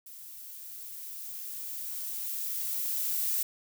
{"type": "noise with level ramp", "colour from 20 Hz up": "violet", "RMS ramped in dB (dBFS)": [-47, -29], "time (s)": [0.06, 3.43], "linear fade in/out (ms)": 5, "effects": []}